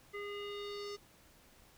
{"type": "tone with low-pass filter sweep", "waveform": "square", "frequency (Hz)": 408.4, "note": "G#4", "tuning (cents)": -29, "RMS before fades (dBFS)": -43, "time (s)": [0.13, 0.97], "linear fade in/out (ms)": 20, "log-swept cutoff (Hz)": [2100, 5600], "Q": 3.6, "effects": ["pink hiss -63 dBFS RMS until 1.77 s"]}